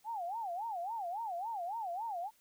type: tone with vibrato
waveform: sine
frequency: 797 Hz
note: G5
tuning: 28 cents sharp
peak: -36 dBFS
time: 0.04-2.31 s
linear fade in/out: 50 ms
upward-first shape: sine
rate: 3.6 Hz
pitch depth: 270 cents each way
effects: white hiss -69 dBFS RMS until 2.4 s